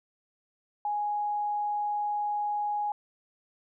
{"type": "tone", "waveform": "sine", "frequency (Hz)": 830.6, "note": "G#5", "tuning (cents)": 0, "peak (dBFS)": -27, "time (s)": [0.85, 2.92], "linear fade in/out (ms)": 2, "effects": []}